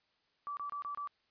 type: tone bursts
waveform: sine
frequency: 1157 Hz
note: D6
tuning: 26 cents flat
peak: -37 dBFS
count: 5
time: 0.47-1.074 s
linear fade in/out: 0 ms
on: 100 ms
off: 26 ms
effects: white hiss -75 dBFS RMS until 1.3 s + resampled to 11025 Hz